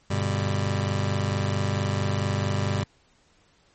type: chord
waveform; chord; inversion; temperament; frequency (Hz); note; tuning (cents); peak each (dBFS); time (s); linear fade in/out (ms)
sawtooth; G major; none; just; 98 / 122.5 / 147; G2 / B2 / D3; 0 / -14 / +2; -21 / -25 / -26; 0.1-2.84; 10
effects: pink hiss -62 dBFS RMS until 3.74 s + MP3 32 kbps